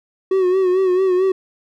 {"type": "tone with vibrato", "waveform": "triangle", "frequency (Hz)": 372.2, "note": "F#4", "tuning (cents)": 10, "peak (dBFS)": -11, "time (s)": [0.31, 1.32], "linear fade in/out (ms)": 5, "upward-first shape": "sine", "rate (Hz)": 4.5, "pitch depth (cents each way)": 57, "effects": []}